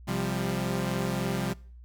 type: chord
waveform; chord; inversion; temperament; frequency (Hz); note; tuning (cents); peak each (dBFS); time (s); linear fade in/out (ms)
sawtooth; C suspended fourth; none; equal with one note detuned; 130.81 / 174.61 / 198.05; C3 / F3 / G3; 0 / 0 / +18; -28; 0.07-1.54; 20
effects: noise-tail reverb RT60 0.5 s tail -23 dB re dry + added 60 Hz sine -45 dBFS peak until 1.84 s